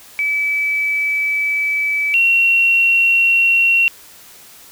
sine tone pair in turn, 2299 / 2734 Hz, D7 / F7, -37 / -37 cents, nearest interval minor third, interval 300 cents, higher second, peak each -15 / -10 dBFS, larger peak second, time 0.19-2.14 / 2.14-3.88 s, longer first, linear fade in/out 0 ms, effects white hiss -42 dBFS RMS until 4.71 s

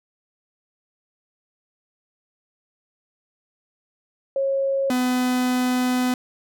sine / 45% pulse tone pair in turn, 545 / 251.2 Hz, C#5 / B3, -29 / +30 cents, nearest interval octave + minor second, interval 1341 cents, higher first, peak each -19 dBFS, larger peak neither, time 4.36-4.9 / 4.9-6.14 s, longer second, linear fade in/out 2 ms, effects none

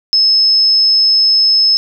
sine tone, 5200 Hz, E8, 24 cents flat, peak -7 dBFS, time 0.13-1.77 s, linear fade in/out 0 ms, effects none

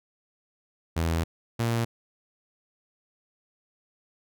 sawtooth tone pair in turn, 82.41 / 116.29 Hz, E2 / A#2, 0 / -4 cents, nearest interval tritone, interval 596 cents, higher second, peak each -20 dBFS, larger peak neither, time 0.96-1.24 / 1.59-1.85 s, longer first, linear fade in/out 10 ms, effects none

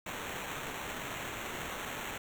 white noise with sample-and-hold, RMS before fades -40 dBFS, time 0.06-2.18 s, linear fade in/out 5 ms, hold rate 4900 Hz, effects none

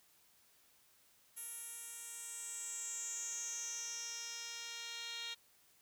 10% pulse tone with band-pass filter sweep, 466.2 Hz, A#4, in tune, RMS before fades -45 dBFS, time 1.36-5.35 s, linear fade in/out 20 ms, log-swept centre 11000 to 4000 Hz, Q 6.3, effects white hiss -69 dBFS RMS until 5.81 s

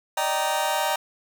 sawtooth chord, Eb major seventh, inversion third, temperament just, 583.4 / 622.3 / 777.8 / 933.4 Hz, D5 / Eb5 / G5 / Bb5, -12 / 0 / -14 / +2 cents, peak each -27 / -25 / -23 / -22 dBFS, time 0.17-0.96 s, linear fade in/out 5 ms, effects none

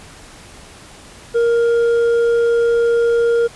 sine tone with hard clipping, 468 Hz, A#4, 7 cents sharp, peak -13 dBFS, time 1.34-3.48 s, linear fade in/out 20 ms, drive 4 dB, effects pink hiss -40 dBFS RMS until 3.55 s + resampled to 24000 Hz

